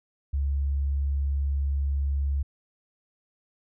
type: tone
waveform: sine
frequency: 69.8 Hz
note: C#2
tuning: 13 cents sharp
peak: -23 dBFS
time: 0.33-2.43 s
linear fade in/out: 10 ms
effects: none